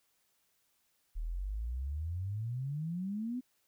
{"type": "exponential sweep", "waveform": "sine", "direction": "up", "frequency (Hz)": [37.41, 258.2], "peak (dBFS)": -34, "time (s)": [1.15, 3.41], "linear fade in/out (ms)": 20, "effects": ["white hiss -75 dBFS RMS until 3.67 s"]}